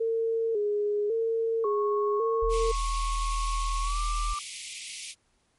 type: tone with vibrato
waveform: sine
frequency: 433.7 Hz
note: A4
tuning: 25 cents flat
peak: -24 dBFS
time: 0-2.72 s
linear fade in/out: 10 ms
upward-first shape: square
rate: 0.91 Hz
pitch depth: 79 cents each way
type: tone with pitch glide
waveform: sine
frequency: 1100 to 1179 Hz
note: C#6 to D6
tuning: -14 to +6 cents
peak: -30 dBFS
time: 1.64-4.39 s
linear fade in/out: 2 ms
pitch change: +120 cents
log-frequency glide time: 3.82-3.99 s
type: tone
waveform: sine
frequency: 40.28 Hz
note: E1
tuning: 39 cents flat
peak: -27 dBFS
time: 2.42-4.34 s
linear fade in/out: 10 ms
type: high-pass noise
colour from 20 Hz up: pink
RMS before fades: -39 dBFS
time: 2.49-5.15 s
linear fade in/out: 50 ms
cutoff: 2100 Hz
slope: 96 dB/octave
effects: pink hiss -70 dBFS RMS until 5.58 s + MP3 48 kbps